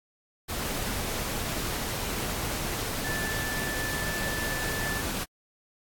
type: tone in noise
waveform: sine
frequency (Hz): 1752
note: A6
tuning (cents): -8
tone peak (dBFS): -33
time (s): 3.03-5.02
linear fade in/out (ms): 20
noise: pink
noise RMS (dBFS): -32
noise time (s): 0.48-5.25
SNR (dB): -4
effects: AAC 64 kbps